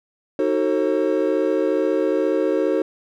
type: chord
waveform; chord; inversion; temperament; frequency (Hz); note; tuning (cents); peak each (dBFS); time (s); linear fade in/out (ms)
triangle; D# diminished seventh; none; just; 311.1 / 373.4 / 448 / 537.6; D#4 / F#4 / A4 / C5; 0 / +16 / +31 / +47; -21; 0.39-2.82; 2
effects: none